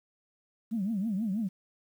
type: tone with vibrato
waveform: sine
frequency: 207.7 Hz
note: G#3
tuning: in tune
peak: -27 dBFS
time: 0.71-1.49 s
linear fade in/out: 20 ms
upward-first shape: triangle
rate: 6.2 Hz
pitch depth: 240 cents each way
effects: tanh soft clip ceiling -23 dBFS + 10-bit